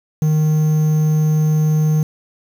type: tone with quantisation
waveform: triangle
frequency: 154.4 Hz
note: D#3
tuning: 13 cents flat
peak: -10 dBFS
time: 0.22-2.03 s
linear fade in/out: 2 ms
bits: 6
effects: none